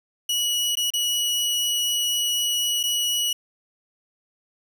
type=tone with dropouts; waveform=sawtooth; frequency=2926 Hz; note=F#7; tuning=20 cents flat; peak=-18 dBFS; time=0.29-3.33 s; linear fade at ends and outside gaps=5 ms; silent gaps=0.754-0.77 / 0.904-0.936 / 2.831-2.836 s; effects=none